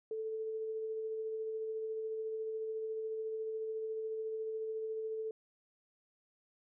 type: tone with tremolo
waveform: sine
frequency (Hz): 440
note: A4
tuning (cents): 0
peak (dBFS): -35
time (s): 0.11-5.31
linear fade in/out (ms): 2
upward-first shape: sine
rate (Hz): 14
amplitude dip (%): 25
effects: none